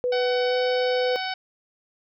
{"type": "tone with pitch glide", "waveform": "sine", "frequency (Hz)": [495.5, 501.3], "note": ["B4", "B4"], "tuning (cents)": [6, 26], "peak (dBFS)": -21, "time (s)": [0.04, 1.16], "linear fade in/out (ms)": 0, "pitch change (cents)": 20, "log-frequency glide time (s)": [0.47, 0.54]}
{"type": "harmonic tone", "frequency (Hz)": 752, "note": "F#5", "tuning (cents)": 28, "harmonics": [1, 2, 3, 4, 5, 6, 7], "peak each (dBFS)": [-30, -33, -35, -36, -37, -38, -38], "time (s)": [0.12, 1.34], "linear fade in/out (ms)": 5}
{"effects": []}